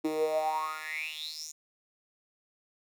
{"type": "tone with high-pass filter sweep", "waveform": "10% pulse", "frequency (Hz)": 155.56, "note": "D#3", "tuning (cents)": 0, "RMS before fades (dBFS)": -33, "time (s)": [0.04, 1.52], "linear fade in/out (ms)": 10, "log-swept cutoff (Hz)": [320, 6700], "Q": 10, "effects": []}